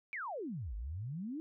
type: exponential two-way sweep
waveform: sine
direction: down then up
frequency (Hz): 2396 to 49 to 328.4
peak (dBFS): -38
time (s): 0.13-1.4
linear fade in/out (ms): 0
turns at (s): 0.75
effects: none